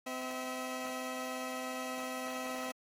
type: tone pair together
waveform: 15% pulse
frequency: 256.7 / 646 Hz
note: C4 / E5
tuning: -33 / -35 cents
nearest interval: octave + major third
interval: 1598 cents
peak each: -33 / -35 dBFS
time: 0.06-2.72 s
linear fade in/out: 10 ms
effects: AAC 48 kbps